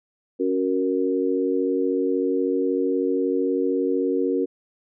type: chord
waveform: sine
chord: F# major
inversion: second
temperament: equal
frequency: 277.2 / 370 / 466.2 Hz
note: C#4 / F#4 / A#4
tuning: 0 / 0 / 0 cents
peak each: -24 dBFS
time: 0.39-4.46 s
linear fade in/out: 20 ms
effects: none